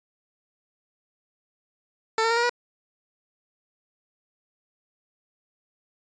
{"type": "tone with pitch steps", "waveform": "15% pulse", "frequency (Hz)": [445.4, 454.8, 464.3, 474.1, 484], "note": ["A4", "A#4", "A#4", "A#4", "B4"], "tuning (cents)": [21, -43, -7, 29, -35], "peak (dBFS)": -14, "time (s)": [2.18, 2.495], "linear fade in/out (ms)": 2, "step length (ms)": 63, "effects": ["resampled to 16000 Hz"]}